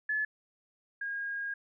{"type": "tone pair in turn", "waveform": "sine", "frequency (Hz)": [1720, 1628.6], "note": ["A6", "G#6"], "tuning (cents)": [-40, -34], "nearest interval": "minor second", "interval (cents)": 94, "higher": "first", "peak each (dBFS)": [-28, -33], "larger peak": "first", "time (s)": [[0.09, 0.25], [1.01, 1.54]], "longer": "second", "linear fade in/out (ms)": 5, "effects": []}